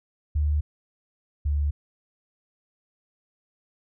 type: tone pair in turn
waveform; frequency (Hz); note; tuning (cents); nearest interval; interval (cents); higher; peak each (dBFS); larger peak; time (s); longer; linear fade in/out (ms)
sine; 74.4 / 72.74; D2 / D2; +23 / -16; unison; 39; first; -20 / -21; first; 0.35-0.61 / 1.45-1.71; neither; 10
effects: none